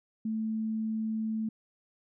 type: tone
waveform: sine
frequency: 220 Hz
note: A3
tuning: in tune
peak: -29 dBFS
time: 0.25-1.49 s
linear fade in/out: 5 ms
effects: none